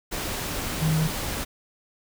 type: tone in noise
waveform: sine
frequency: 157.6 Hz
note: D#3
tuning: 23 cents sharp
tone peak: -20 dBFS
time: 0.81-1.08 s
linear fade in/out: 20 ms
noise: pink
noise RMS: -30 dBFS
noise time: 0.11-1.45 s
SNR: +7 dB
effects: none